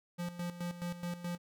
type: tone with tremolo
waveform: square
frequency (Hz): 174.6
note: F3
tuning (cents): 0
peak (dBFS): -36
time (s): 0.18-1.38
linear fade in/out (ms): 20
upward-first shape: square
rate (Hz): 4.7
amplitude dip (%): 70
effects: none